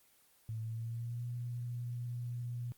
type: tone with pitch glide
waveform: sine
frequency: 111.5 to 120.89 Hz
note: A2 to B2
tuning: +23 to -37 cents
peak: -37 dBFS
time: 0.49-2.72 s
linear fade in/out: 0 ms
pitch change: +140 cents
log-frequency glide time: 0.61-1.25 s
effects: white hiss -67 dBFS RMS until 2.77 s + Opus 24 kbps